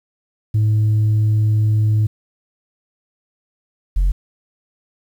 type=tone pair in turn; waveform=sine; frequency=107.4 / 45.16 Hz; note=A2 / F#1; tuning=-41 / -41 cents; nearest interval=octave + minor third; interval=1500 cents; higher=first; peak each=-10 dBFS; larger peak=neither; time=0.54-2.07 / 3.96-4.12 s; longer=first; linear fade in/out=10 ms; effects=tanh soft clip ceiling -11 dBFS + 8-bit